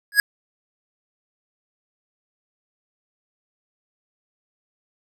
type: tone with exponential growth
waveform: square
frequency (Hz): 1661.2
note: G#6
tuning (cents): 0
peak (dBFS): -8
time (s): 0.12-0.2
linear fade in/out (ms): 1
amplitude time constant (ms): 17
effects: none